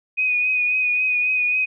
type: tone with vibrato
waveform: sine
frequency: 2489 Hz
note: D#7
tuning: in tune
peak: -17 dBFS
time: 0.17-1.66 s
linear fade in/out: 20 ms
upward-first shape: triangle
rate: 3.7 Hz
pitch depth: 32 cents each way
effects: none